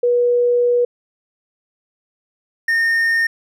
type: tone pair in turn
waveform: sine / triangle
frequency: 484.8 / 1830.4 Hz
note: B4 / A#6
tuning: -32 / -32 cents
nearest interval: octave + major seventh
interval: 2300 cents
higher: second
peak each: -12 dBFS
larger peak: neither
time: 0.03-0.85 / 2.68-3.27 s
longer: first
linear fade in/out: 5 ms
effects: none